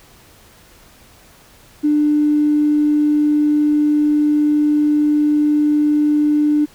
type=tone with tanh clipping; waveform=triangle; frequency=297.9 Hz; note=D4; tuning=25 cents sharp; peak=-11 dBFS; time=1.83-6.66 s; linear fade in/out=20 ms; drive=2 dB; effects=pink hiss -47 dBFS RMS until 6.74 s